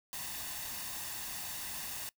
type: noise with comb filter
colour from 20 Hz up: white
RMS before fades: -41 dBFS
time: 0.13-2.09 s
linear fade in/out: 0 ms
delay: 1.1 ms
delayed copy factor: +0.5
effects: noise-tail reverb RT60 0.1 s tail -22 dB re dry